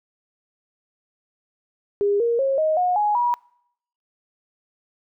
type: tone with pitch steps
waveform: sine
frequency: 405.7 / 468.7 / 541.5 / 625.7 / 722.9 / 835.2 / 964.9 Hz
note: G#4 / A#4 / C#5 / D#5 / F#5 / G#5 / B5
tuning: -41 / +9 / -41 / +10 / -40 / +10 / -41 cents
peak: -17 dBFS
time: 2.01-3.34 s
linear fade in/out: 0 ms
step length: 190 ms
effects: noise-tail reverb RT60 0.7 s tail -25 dB re dry